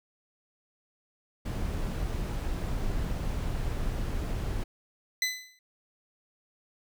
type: noise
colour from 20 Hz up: brown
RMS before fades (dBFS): -31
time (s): 1.45-4.64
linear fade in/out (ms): 10
type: tone with exponential decay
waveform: 20% pulse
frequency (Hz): 2013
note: B6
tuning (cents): +33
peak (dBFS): -18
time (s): 5.22-5.59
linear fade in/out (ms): 2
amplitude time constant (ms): 79
effects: none